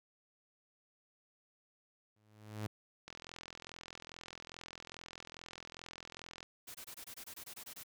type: tone with exponential growth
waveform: sawtooth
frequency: 106.7 Hz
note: G#2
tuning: 47 cents sharp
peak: -32 dBFS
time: 2.16-2.67 s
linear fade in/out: 5 ms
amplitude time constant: 110 ms
type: click train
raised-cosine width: 0.2 ms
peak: -30 dBFS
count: 143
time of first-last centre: 3.08-6.429 s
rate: 42.4 Hz
type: noise bursts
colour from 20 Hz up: white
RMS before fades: -49 dBFS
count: 12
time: 6.67-7.835 s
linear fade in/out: 10 ms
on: 76 ms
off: 23 ms
effects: none